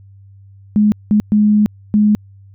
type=tone bursts at uneven times; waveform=sine; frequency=210 Hz; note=G#3; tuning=19 cents sharp; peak=-8 dBFS; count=4; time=0.76-0.92 / 1.11-1.2 / 1.32-1.66 / 1.94-2.15 s; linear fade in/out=0 ms; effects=added 98 Hz sine -39 dBFS peak until 2.54 s